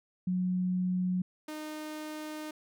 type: tone pair in turn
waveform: sine / sawtooth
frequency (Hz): 182.5 / 306.9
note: F#3 / D#4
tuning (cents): -24 / -24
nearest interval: major sixth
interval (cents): 900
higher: second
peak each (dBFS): -27 / -34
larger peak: first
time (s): 0.27-1.22 / 1.48-2.51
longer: second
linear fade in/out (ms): 5
effects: none